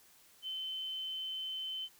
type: tone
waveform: sine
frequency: 3066 Hz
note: G7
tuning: 39 cents flat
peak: -37 dBFS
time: 0.42-1.89 s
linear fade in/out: 50 ms
effects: white hiss -63 dBFS RMS until 1.99 s